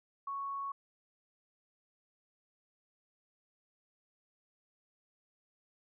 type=tone; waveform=sine; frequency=1108.7 Hz; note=C#6; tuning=in tune; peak=-36 dBFS; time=0.27-0.72 s; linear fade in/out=5 ms; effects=none